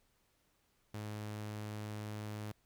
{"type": "tone", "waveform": "sawtooth", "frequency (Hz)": 105.9, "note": "G#2", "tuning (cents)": 34, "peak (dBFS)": -37, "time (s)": [0.94, 2.52], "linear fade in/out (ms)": 5, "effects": ["pink hiss -75 dBFS RMS until 2.65 s"]}